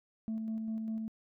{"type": "tone with tremolo", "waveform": "sine", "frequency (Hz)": 221.3, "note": "A3", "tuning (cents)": 10, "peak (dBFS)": -31, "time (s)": [0.28, 1.08], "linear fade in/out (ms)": 0, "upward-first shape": "square", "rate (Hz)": 5, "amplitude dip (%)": 30, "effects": ["tanh soft clip ceiling -31 dBFS"]}